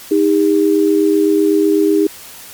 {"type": "tone pair together", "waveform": "sine", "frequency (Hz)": [313.8, 401.8], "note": ["D#4", "G4"], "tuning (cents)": [15, 43], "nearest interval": "major third", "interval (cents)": 428, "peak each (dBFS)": -12, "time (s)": [0.11, 2.07], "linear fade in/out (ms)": 5, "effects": ["white hiss -35 dBFS RMS until 2.53 s", "MP3 96 kbps"]}